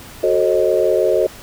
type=chord; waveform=sine; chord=F# diminished seventh; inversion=none; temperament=equal with one note detuned; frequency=370 / 440 / 536.1 / 622.3 Hz; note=F#4 / A4 / C5 / Eb5; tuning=0 / 0 / +42 / 0 cents; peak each=-18 dBFS; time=0.23-1.27 s; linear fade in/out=5 ms; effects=pink hiss -38 dBFS RMS until 1.42 s